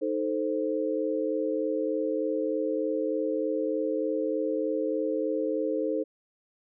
sine chord, A diminished, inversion second, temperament equal, 311.1 / 440 / 523.3 Hz, Eb4 / A4 / C5, 0 / 0 / 0 cents, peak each -30 dBFS, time 0.01-6.04 s, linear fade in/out 20 ms, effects none

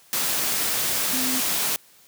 sine tone in noise, 256.8 Hz, C4, 32 cents flat, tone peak -28 dBFS, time 1.13-1.4 s, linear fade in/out 0 ms, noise white, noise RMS -24 dBFS, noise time 0.13-1.76 s, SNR -7 dB, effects white hiss -54 dBFS RMS until 2.07 s + high-pass 100 Hz 12 dB/octave

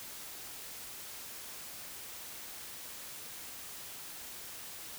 silence, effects white hiss -46 dBFS RMS until 4.98 s

